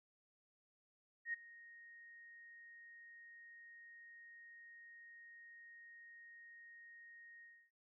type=tone with ADSR envelope; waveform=sine; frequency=1866 Hz; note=A#6; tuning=1 cent sharp; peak=-36 dBFS; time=1.25-7.71 s; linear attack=84 ms; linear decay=14 ms; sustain=-20 dB; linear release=290 ms; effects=none